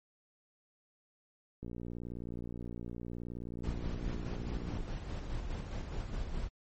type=click train; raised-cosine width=3 ms; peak=-30 dBFS; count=189; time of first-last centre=1.63-4.806 s; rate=59.2 Hz
type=noise with tremolo; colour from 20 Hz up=brown; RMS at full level=-37 dBFS; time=3.63-6.49 s; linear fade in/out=20 ms; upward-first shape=square; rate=4.8 Hz; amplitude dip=35%
effects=MP3 32 kbps